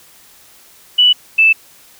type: tone pair in turn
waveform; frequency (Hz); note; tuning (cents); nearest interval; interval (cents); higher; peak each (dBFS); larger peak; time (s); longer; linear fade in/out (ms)
sine; 2960 / 2637; F#7 / E7; 0 / 0; major second; 200; first; -6; neither; 0.98-1.13 / 1.38-1.53; neither; 10
effects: white hiss -45 dBFS RMS until 1.99 s